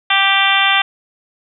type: harmonic tone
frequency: 392 Hz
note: G4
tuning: in tune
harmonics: 2 / 3 / 4 / 5 / 6 / 7 / 8 / 9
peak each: -19 / -19 / -19 / -19 / -19 / -19 / -19 / -19 dBFS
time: 0.1-0.82 s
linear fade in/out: 5 ms
effects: none